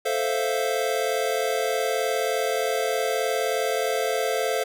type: chord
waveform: square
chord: F major seventh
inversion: first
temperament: equal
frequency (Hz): 440 / 523.3 / 659.3 / 698.5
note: A4 / C5 / E5 / F5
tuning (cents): 0 / 0 / 0 / 0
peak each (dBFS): -28 / -28 / -31 / -30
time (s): 0.05-4.64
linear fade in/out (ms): 10
effects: none